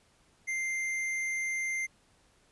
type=tone with tanh clipping; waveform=sine; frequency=2093 Hz; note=C7; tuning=in tune; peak=-32 dBFS; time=0.47-1.87 s; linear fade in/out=20 ms; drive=12 dB; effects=pink hiss -66 dBFS RMS until 2.51 s + resampled to 24000 Hz